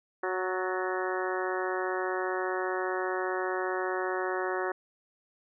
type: harmonic tone with a mistuned harmonic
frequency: 185 Hz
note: F#3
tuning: in tune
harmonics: 2 / 3 / 4 / 5 / 6 / 7 / 8 / 9 / 10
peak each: -32 / -37 / -37 / -40 / -38 / -41 / -39 / -40 / -42 dBFS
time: 0.23-4.72 s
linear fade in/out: 5 ms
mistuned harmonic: 9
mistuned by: +49 cents
effects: none